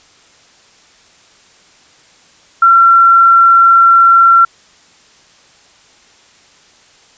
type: tone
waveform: sine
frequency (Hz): 1361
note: F6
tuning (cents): -45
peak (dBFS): -3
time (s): 2.62-4.45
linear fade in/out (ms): 5
effects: white hiss -46 dBFS RMS until 7.17 s + resampled to 16000 Hz